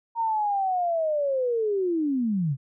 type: linear sweep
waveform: sine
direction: down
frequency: 932.3 to 125.4 Hz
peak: -22 dBFS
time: 0.15-2.57 s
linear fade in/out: 50 ms
effects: none